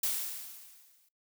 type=noise with exponential decay; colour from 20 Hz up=blue; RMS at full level=-29 dBFS; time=0.03-1.09 s; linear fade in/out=5 ms; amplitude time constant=230 ms; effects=noise-tail reverb RT60 0.2 s tail -24 dB re dry